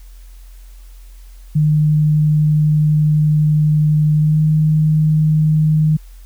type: tone with pitch glide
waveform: sine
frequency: 152 to 154.75 Hz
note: D#3 to D#3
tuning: -40 to -9 cents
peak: -10 dBFS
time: 1.55-5.97 s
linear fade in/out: 10 ms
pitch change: +31 cents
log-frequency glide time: 4.18-4.4 s
effects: added 43 Hz sine -35 dBFS peak until 6.25 s + white hiss -52 dBFS RMS until 6.25 s